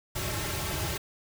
pink noise with comb filter, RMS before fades -32 dBFS, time 0.15-0.98 s, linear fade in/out 10 ms, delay 4.1 ms, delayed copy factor -1, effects none

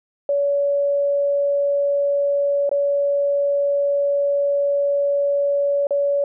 sine tone with dropouts, 567 Hz, C#5, 39 cents sharp, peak -16 dBFS, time 0.29-6.24 s, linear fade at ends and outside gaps 2 ms, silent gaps 2.693-2.714 / 5.87-5.907 s, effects none

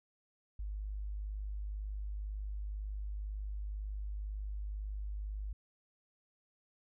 sine tone, 51 Hz, G#1, 31 cents flat, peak -37 dBFS, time 0.59-5.53 s, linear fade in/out 5 ms, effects none

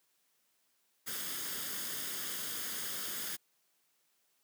white noise with comb filter, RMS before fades -39 dBFS, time 1.06-3.37 s, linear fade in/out 20 ms, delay 0.6 ms, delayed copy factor +0.55, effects white hiss -75 dBFS RMS until 4.43 s + high-pass 150 Hz 12 dB/octave

